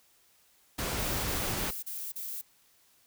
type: noise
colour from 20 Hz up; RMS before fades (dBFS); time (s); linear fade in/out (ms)
pink; -33; 0.78-1.71; 10
type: noise bursts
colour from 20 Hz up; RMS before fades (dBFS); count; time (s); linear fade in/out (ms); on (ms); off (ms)
violet; -38; 5; 0.98-2.416; 10; 260; 34
effects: white hiss -65 dBFS RMS until 3.06 s